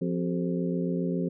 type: harmonic tone with a mistuned harmonic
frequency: 87.31 Hz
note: F2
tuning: in tune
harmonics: 2 / 3 / 4 / 5 / 6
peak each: -28 / -32 / -34 / -36 / -38 dBFS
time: 0.01-1.29 s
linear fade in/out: 10 ms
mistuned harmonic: 4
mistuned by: +130 cents
effects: none